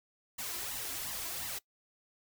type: noise with flanger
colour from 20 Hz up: white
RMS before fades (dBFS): -39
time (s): 0.38-1.59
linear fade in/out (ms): 10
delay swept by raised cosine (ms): 1 to 3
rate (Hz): 2.8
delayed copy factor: +0.7
effects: noise-tail reverb RT60 0.1 s tail -21 dB re dry

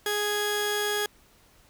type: tone pair together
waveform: sawtooth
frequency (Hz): 415.3 / 1661.2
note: G#4 / G#6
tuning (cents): 0 / 0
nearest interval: 2 octaves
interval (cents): 2400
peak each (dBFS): -24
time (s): 0.06-1.06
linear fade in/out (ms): 2
effects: pink hiss -59 dBFS RMS until 1.69 s

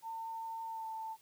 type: tone with pitch glide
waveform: sine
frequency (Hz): 903 to 888.5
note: A5 to A5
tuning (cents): +45 to +17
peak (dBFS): -39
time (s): 0.02-1.17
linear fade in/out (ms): 50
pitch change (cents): -28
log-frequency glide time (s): 0.68-0.87
effects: white hiss -66 dBFS RMS until 1.21 s

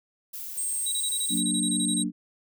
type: noise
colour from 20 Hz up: violet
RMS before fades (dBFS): -37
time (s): 0.33-1.41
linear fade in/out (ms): 10
type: tone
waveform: sine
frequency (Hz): 8480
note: C9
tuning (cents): +22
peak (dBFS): -27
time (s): 0.57-2.04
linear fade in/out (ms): 10
type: tone bursts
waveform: triangle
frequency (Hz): 3866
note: B7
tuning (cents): -38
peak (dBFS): -28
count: 14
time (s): 0.86-2.026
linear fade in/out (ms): 5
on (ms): 61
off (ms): 24
type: chord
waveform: sine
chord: Gb augmented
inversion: none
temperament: equal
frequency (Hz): 185 / 233.1 / 293.7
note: Gb3 / Bb3 / D4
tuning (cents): 0 / 0 / 0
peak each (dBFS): -30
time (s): 1.29-2.12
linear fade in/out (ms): 50
effects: none

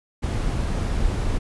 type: noise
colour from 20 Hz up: brown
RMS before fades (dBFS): -23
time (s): 0.22-1.39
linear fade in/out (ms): 20
effects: resampled to 24000 Hz

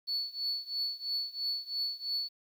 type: tone with tremolo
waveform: sine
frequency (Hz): 4435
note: C#8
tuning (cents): 0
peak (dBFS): -27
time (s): 0.07-2.29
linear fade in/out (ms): 20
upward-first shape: triangle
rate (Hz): 3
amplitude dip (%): 95
effects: tanh soft clip ceiling -27 dBFS + 10-bit

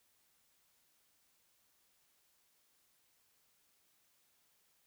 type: silence
effects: white hiss -74 dBFS RMS until 4.86 s

